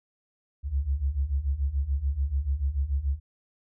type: beating tone pair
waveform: sine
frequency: 65.41 / 72.31 Hz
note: C2 / D2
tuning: 0 / -26 cents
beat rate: 6.9 Hz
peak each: -29 / -26 dBFS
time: 0.63-3.2 s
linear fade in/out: 50 ms
effects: none